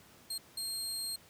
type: tone bursts at uneven times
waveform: 25% pulse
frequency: 4213 Hz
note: C8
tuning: 11 cents sharp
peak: -31 dBFS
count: 2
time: 0.3-0.38 / 0.57-1.16 s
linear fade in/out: 5 ms
effects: pink hiss -59 dBFS RMS until 1.29 s + high-pass 80 Hz 12 dB/octave